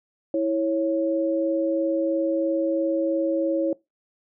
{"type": "tone pair together", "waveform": "sine", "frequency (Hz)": [327, 550], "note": ["E4", "C#5"], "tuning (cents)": [-14, -14], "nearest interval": "major sixth", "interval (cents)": 900, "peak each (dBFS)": [-23, -23], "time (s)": [0.34, 3.73], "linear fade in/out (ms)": 2, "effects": ["noise-tail reverb RT60 0.2 s tail -22 dB re dry"]}